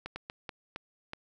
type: slowing click train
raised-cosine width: 0.3 ms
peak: -22 dBFS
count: 6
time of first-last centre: 0.06-1.134 s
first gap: 100 ms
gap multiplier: 1.39
effects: none